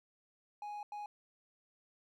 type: tone bursts at uneven times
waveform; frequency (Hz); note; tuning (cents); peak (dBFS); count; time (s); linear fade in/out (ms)
triangle; 830.6; G#5; 0; -39; 2; 0.62-0.83 / 0.92-1.06; 2
effects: none